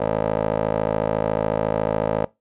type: tone with band-pass filter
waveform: 15% pulse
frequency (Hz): 54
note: A1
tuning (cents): -32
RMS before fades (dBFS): -22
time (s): 0-2.25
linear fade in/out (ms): 5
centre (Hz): 600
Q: 2.1
effects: noise-tail reverb RT60 0.2 s tail -21 dB re dry + resampled to 8000 Hz